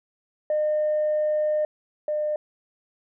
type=tone pair in turn; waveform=sine; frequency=608 / 603.5 Hz; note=D#5 / D5; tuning=-40 / +47 cents; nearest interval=unison; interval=13 cents; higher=first; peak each=-19 / -22 dBFS; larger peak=first; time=0.5-1.65 / 2.08-2.36 s; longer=first; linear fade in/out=2 ms; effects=tanh soft clip ceiling -17 dBFS